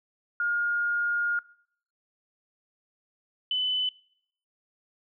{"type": "tone pair in turn", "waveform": "sine", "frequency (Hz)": [1421, 3011], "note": ["F6", "F#7"], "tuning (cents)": [30, 30], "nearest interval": "octave + minor second", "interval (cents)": 1300, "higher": "second", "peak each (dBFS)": -24, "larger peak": "neither", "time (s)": [[0.4, 1.39], [3.51, 3.89]], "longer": "first", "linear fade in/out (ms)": 2, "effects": ["noise-tail reverb RT60 0.6 s tail -21 dB re dry"]}